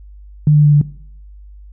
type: tone with pitch steps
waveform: sine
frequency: 150 / 148.71 / 147.42 / 146.15 Hz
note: D3 / D3 / D3 / D3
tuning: +37 / +22 / +7 / -8 cents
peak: -6 dBFS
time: 0.47-0.814 s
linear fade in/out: 2 ms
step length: 86 ms
effects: noise-tail reverb RT60 0.6 s tail -19 dB re dry + added 50 Hz sine -35 dBFS peak until 1.72 s

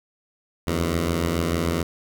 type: beating tone pair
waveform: 10% pulse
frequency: 77.78 / 84.68 Hz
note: D#2 / E2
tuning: 0 / +47 cents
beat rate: 6.9 Hz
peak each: -21 / -14 dBFS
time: 0.67-1.83 s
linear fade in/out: 5 ms
effects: none

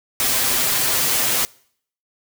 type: noise with comb filter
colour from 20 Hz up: white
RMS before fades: -19 dBFS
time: 0.2-1.45 s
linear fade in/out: 0 ms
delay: 7.7 ms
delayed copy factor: +0.8
effects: noise-tail reverb RT60 0.6 s tail -24 dB re dry

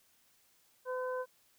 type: harmonic tone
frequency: 508 Hz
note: B4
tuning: 49 cents sharp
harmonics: 1 / 2 / 3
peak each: -35 / -41 / -45 dBFS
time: 0.85-1.26 s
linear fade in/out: 50 ms
effects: white hiss -69 dBFS RMS until 1.58 s

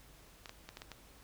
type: clicks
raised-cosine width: 0.2 ms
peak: -28 dBFS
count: 6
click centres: 0.458 / 0.494 / 0.69 / 0.771 / 0.819 / 0.917 s
effects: added 50 Hz sine -63 dBFS peak until 1.23 s + pink hiss -60 dBFS RMS until 1.23 s

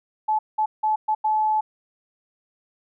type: tone bursts at uneven times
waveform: sine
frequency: 862 Hz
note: A5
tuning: 36 cents flat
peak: -18 dBFS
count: 5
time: 0.28-0.39 / 0.58-0.66 / 0.83-0.96 / 1.08-1.15 / 1.24-1.61 s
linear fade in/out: 10 ms
effects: none

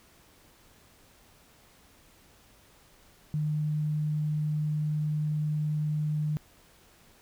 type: tone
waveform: sine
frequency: 151.7 Hz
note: D#3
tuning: 44 cents flat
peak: -26 dBFS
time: 3.34-6.37 s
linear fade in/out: 0 ms
effects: pink hiss -59 dBFS RMS until 7.21 s

